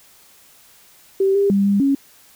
sine tone with pitch steps, 387.9 / 399.4 / 198.6 / 200.5 / 276 Hz, G4 / G4 / G3 / G3 / C#4, -18 / +32 / +23 / +39 / -7 cents, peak -13 dBFS, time 1.2-1.95 s, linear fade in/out 5 ms, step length 150 ms, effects white hiss -50 dBFS RMS until 2.35 s

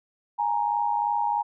sine tone pair together, 830.6 / 933.6 Hz, G#5 / A#5, 0 / +2 cents, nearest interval major second, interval 202 cents, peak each -25 dBFS, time 0.38-1.43 s, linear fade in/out 20 ms, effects none

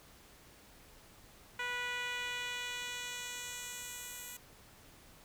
10% pulse tone with band-pass filter sweep, 490.2 Hz, B4, 13 cents flat, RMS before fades -41 dBFS, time 1.59-4.37 s, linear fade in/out 5 ms, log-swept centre 1800 to 12000 Hz, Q 0.91, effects pink hiss -59 dBFS RMS until 5.24 s

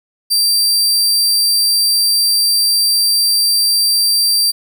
sawtooth tone, 4699 Hz, D8, in tune, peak -8 dBFS, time 0.3-4.52 s, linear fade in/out 20 ms, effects none

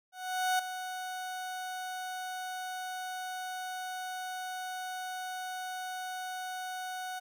30% pulse tone with ADSR envelope, 740 Hz, F#5, in tune, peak -23 dBFS, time 0.12-7.2 s, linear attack 470 ms, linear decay 6 ms, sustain -11 dB, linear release 18 ms, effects none

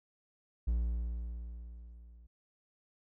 triangle tone with level ramp, 58.27 Hz, A#1, in tune, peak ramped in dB -25 to -52 dBFS, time 0.67-2.27 s, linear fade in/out 10 ms, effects none

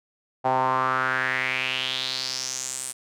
sawtooth tone with band-pass filter sweep, 130 Hz, C3, 11 cents flat, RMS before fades -26 dBFS, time 0.44-2.93 s, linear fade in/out 20 ms, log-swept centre 780 to 9200 Hz, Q 4.5, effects none

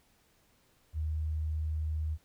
sine tone, 77.78 Hz, D#2, in tune, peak -30 dBFS, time 0.93-2.18 s, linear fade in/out 50 ms, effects pink hiss -68 dBFS RMS until 2.24 s

